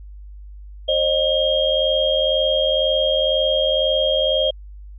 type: tone cluster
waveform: sine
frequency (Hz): 533 / 615 / 3229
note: C5 / D#5 / G#7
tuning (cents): +32 / -20 / -49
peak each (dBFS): -20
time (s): 0.88-4.51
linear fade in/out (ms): 10
effects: added 50 Hz sine -35 dBFS peak until 4.98 s